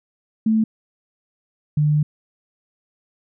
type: tone pair in turn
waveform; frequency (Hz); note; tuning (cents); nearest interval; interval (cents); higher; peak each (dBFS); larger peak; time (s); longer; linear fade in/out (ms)
sine; 220 / 149.82; A3 / D3; 0 / +35; perfect fifth; 665; first; -14; neither; 0.46-0.64 / 1.77-2.03; second; 5
effects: none